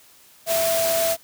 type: tone in noise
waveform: sine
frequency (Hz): 662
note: E5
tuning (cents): +7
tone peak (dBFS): -20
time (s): 0.46-1.17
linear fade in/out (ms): 50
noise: white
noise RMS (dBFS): -25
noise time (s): 0.46-1.17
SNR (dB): +2
effects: white hiss -52 dBFS RMS until 1.23 s + high-pass 60 Hz 12 dB/octave